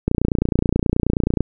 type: click train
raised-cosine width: 3 ms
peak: -4 dBFS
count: 40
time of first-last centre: 0.08-1.407 s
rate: 29.4 Hz
effects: none